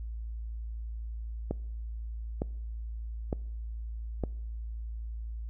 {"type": "click train", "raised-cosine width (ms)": 2, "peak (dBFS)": -17, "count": 4, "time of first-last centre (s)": [1.51, 4.237], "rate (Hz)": 1.1, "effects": ["noise-tail reverb RT60 0.8 s tail -24 dB re dry", "added 56 Hz sine -35 dBFS peak until 5.49 s"]}